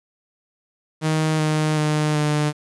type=tone with pitch steps; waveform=sawtooth; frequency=156.7 / 154.36 / 152.06 / 149.8 Hz; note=D#3 / D#3 / D#3 / D3; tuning=+13 / -13 / -39 / +35 cents; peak=-14 dBFS; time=1.01-2.53 s; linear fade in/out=50 ms; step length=380 ms; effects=resampled to 24000 Hz + 8-bit